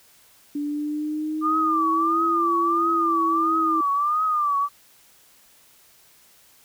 sine linear two-way sweep, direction up then down, 290 to 340 to 320.9 Hz, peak -24 dBFS, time 0.55-3.81 s, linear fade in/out 5 ms, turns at 2.53 s
sine tone with vibrato, 1193 Hz, D6, 27 cents sharp, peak -19 dBFS, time 1.41-4.69 s, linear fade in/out 50 ms, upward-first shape triangle, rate 1.5 Hz, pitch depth 120 cents each way
effects white hiss -55 dBFS RMS until 6.64 s

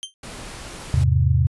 sawtooth tone with exponential decay, 3139 Hz, G7, 2 cents sharp, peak -21 dBFS, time 0.03-0.14 s, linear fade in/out 0 ms, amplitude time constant 23 ms
pink noise, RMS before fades -36 dBFS, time 0.23-1.04 s, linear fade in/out 5 ms
sine chord, E augmented, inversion none, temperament equal, 82.41 / 103.83 / 130.81 Hz, E2 / G#2 / B#2, 0 / 0 / 0 cents, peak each -18 / -21 / -18 dBFS, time 0.94-1.47 s, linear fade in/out 0 ms
effects resampled to 24000 Hz

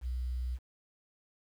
sine tone with quantisation, 62.1 Hz, B1, 10 cents sharp, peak -32 dBFS, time 0.01-0.59 s, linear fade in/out 50 ms, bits 10, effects none

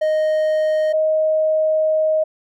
triangle / sine tone pair in turn, 621 / 626 Hz, D#5 / D#5, -3 / +10 cents, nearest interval unison, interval 13 cents, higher second, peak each -13 / -14 dBFS, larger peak first, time 0.01-0.93 / 0.93-2.24 s, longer second, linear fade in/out 10 ms, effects none

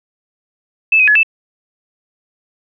sine tone with pitch steps, 2623 / 2517 / 1700 / 2640 Hz, E7 / D#7 / G#6 / E7, -9 / +19 / +40 / +2 cents, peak -7 dBFS, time 0.92-1.232 s, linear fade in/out 5 ms, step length 78 ms, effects none

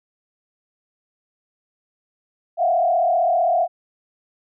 sine tone with frequency modulation, 695 Hz, F5, 9 cents flat, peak -15 dBFS, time 2.57-3.68 s, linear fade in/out 50 ms, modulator 35.5 Hz, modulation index 1.3, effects none

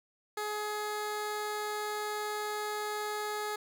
15% pulse tone, 421.2 Hz, G#4, 24 cents sharp, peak -27 dBFS, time 0.37-3.56 s, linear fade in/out 5 ms, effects none

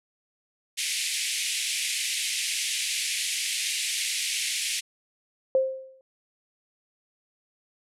pink band-pass noise, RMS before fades -29 dBFS, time 0.77-4.81 s, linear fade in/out 20 ms, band 2100 to 11000 Hz, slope 48 dB/octave
sine tone with exponential decay, 527 Hz, C5, 12 cents sharp, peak -16 dBFS, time 5.55-6.01 s, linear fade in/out 1 ms, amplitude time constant 100 ms
effects none

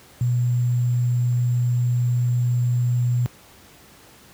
sine tone with sample-and-hold, 122.4 Hz, B2, 15 cents flat, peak -17 dBFS, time 0.21-3.26 s, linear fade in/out 0 ms, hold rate 7350 Hz, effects pink hiss -49 dBFS RMS until 4.33 s + high-pass 60 Hz 12 dB/octave

